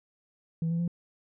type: tone with pitch steps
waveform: sine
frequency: 164 / 167.93 / 171.95 Hz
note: E3 / E3 / F3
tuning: -9 / +32 / -27 cents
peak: -24 dBFS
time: 0.62-0.878 s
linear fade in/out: 2 ms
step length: 86 ms
effects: tanh soft clip ceiling -24 dBFS